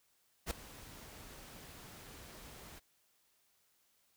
pink noise with ADSR envelope, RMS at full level -36 dBFS, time 0.46-2.8 s, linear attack 48 ms, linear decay 5 ms, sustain -17 dB, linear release 20 ms, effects white hiss -74 dBFS RMS until 4.16 s

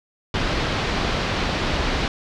pink low-pass noise, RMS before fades -23 dBFS, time 0.34-2.08 s, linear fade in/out 2 ms, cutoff 4700 Hz, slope 24 dB/octave, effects none

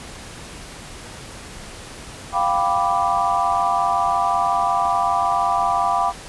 sine chord, G dominant seventh, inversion third, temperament equal, 698.5 / 784 / 987.8 / 1174.7 Hz, F5 / G5 / B5 / D6, 0 / 0 / 0 / 0 cents, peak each -22 dBFS, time 2.32-6.13 s, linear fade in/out 50 ms, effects pink hiss -37 dBFS RMS until 6.28 s + resampled to 24000 Hz

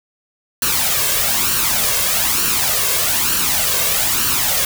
white noise with flanger, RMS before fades -17 dBFS, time 0.62-4.65 s, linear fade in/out 2 ms, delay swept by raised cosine 0.69 to 1.89 ms, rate 1.1 Hz, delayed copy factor +0.6, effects none

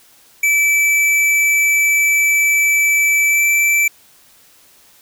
square tone with pitch glide, 2313 to 2329 Hz, D7 to D7, -27 to -15 cents, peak -12 dBFS, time 0.43-3.88 s, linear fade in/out 5 ms, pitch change +12 cents, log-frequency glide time 3.27-3.43 s, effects white hiss -49 dBFS RMS until 5.01 s

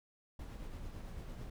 brown noise with tremolo, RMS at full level -44 dBFS, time 0.39-1.5 s, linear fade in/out 5 ms, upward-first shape triangle, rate 9 Hz, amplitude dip 35%, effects none

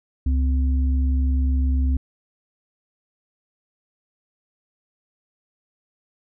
sine tone pair together, 68.2 / 257 Hz, C#2 / C4, -28 / -31 cents, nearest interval octave + major seventh, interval 2297 cents, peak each -17 / -29 dBFS, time 0.26-1.97 s, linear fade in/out 5 ms, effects none

